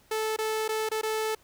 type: tone with dropouts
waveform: sawtooth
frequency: 436.9 Hz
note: A4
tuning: 12 cents flat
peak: -23 dBFS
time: 0.11-1.35 s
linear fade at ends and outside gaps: 5 ms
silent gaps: 0.364-0.386 / 0.68-0.689 / 0.89-0.914 / 1.014-1.031 s
effects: pink hiss -61 dBFS RMS until 1.43 s